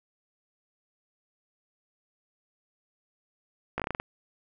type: slowing click train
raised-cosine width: 0.5 ms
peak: -15 dBFS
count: 8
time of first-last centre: 3.78-4 s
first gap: 17 ms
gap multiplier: 1.2
effects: none